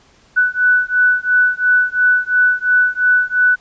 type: beating tone pair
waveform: sine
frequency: 1487 / 1489.9 Hz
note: F#6 / F#6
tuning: +8 / +12 cents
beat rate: 2.9 Hz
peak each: -14 dBFS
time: 0.36-3.56 s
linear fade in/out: 20 ms
effects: pink hiss -51 dBFS RMS until 3.6 s + resampled to 16000 Hz